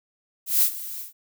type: noise with ADSR envelope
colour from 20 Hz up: violet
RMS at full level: -17 dBFS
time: 0.46-1.13 s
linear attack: 160 ms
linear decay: 83 ms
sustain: -17 dB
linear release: 130 ms
effects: none